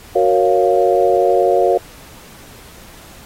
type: chord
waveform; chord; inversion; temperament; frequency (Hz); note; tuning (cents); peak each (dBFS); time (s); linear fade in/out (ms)
sine; Gb major seventh; none; equal; 370 / 466.2 / 554.4 / 698.5; Gb4 / Bb4 / Db5 / F5; 0 / 0 / 0 / 0; -16; 0.15-1.78; 10
effects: pink hiss -41 dBFS RMS until 3.25 s + AAC 48 kbps